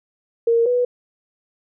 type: tone pair in turn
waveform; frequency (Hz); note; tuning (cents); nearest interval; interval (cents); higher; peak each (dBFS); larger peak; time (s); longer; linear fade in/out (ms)
sine; 463.8 / 491.4; A#4 / B4; -9 / -9; minor second; 100; second; -13 / -15; first; 0.47-0.66 / 0.66-0.85; neither; 5
effects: none